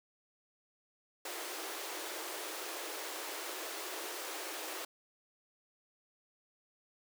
pink high-pass noise, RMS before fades -42 dBFS, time 1.25-4.85 s, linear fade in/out 5 ms, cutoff 310 Hz, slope 96 dB/octave, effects none

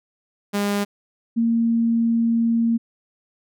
sawtooth / sine tone pair in turn, 203.1 / 230.6 Hz, G#3 / A#3, -38 / -19 cents, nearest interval major second, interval 219 cents, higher second, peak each -16 dBFS, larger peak neither, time 0.53-0.85 / 1.36-2.78 s, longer second, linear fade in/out 20 ms, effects none

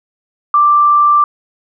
sine tone, 1177 Hz, D6, 3 cents sharp, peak -6 dBFS, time 0.54-1.24 s, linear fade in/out 2 ms, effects none

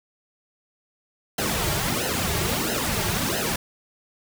pink noise with flanger, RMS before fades -25 dBFS, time 1.38-3.56 s, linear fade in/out 5 ms, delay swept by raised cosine 0.86 to 4.06 ms, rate 1.5 Hz, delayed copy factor -0.95, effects none

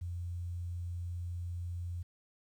sine tone with quantisation, 87.31 Hz, F2, in tune, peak -36 dBFS, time 0.01-2.03 s, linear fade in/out 10 ms, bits 11, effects none

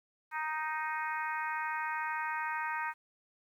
harmonic tone, 311.1 Hz, D#4, in tune, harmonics 3 / 4 / 5 / 6 / 7 / 8, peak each -36 / -41 / -39 / -41 / -45 / -47 dBFS, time 0.31-2.94 s, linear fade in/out 50 ms, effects 11-bit

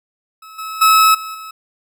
40% pulse tone with level steps, 1294 Hz, E6, 32 cents flat, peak -35 / -24 / -7 / -25 / -29 dBFS, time 0.42-1.51 s, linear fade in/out 5 ms, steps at 0.58 / 0.81 / 1.14 / 1.34 s, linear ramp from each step 10 ms, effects none

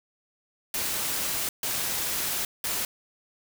white noise bursts at uneven times, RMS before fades -29 dBFS, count 3, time 0.74-1.49 / 1.63-2.45 / 2.64-2.85 s, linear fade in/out 2 ms, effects none

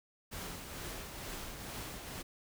pink noise with tremolo, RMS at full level -42 dBFS, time 0.31-2.23 s, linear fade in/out 20 ms, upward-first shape triangle, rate 2.2 Hz, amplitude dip 45%, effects none

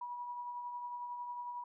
sine tone with tremolo, 971 Hz, B5, 30 cents flat, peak -38 dBFS, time 0.01-1.64 s, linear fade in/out 5 ms, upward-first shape triangle, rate 11 Hz, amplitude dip 40%, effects none

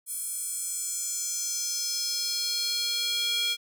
square tone with high-pass filter sweep, 471.3 Hz, A#4, 19 cents sharp, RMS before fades -30 dBFS, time 0.06-3.57 s, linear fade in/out 50 ms, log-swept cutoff 10000 to 3100 Hz, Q 3.5, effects none

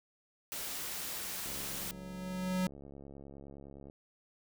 white noise, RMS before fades -40 dBFS, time 0.52-1.91 s, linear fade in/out 0 ms
square tone with exponential growth, 184.5 Hz, F#3, 5 cents flat, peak -29 dBFS, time 1.15-2.67 s, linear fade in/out 2 ms, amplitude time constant 330 ms
click train, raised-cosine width 2 ms, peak -37 dBFS, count 171, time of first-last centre 1.46-3.899 s, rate 69.7 Hz
effects none

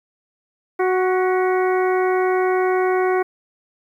harmonic tone with a mistuned harmonic, 370 Hz, F#4, in tune, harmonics 1 / 2 / 3 / 4 / 5 / 6, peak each -17 / -23 / -27 / -29 / -31 / -33 dBFS, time 0.79-3.23 s, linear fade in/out 10 ms, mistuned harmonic 5, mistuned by +52 cents, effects 9-bit

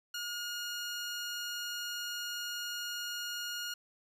15% pulse tone, 1431 Hz, F6, 42 cents sharp, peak -30 dBFS, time 0.14-3.74 s, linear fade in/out 5 ms, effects resampled to 32000 Hz

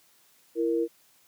sine tone pair together, 335.2 / 466.2 Hz, E4 / A#4, +29 / 0 cents, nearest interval tritone, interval 571 cents, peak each -26 dBFS, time 0.55-0.88 s, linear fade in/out 50 ms, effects white hiss -62 dBFS RMS until 1.27 s + high-pass 100 Hz 12 dB/octave

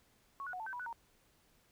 sine tone with pitch steps, 1107 / 1464 / 733 / 881 / 1543 / 978 / 1482 / 927 Hz, C#6 / F#6 / F#5 / A5 / G6 / B5 / F#6 / A#5, -3 / -19 / -16 / +2 / -28 / -17 / +2 / -10 cents, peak -40 dBFS, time 0.4-0.928 s, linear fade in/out 0 ms, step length 66 ms, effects pink hiss -70 dBFS RMS until 1.71 s

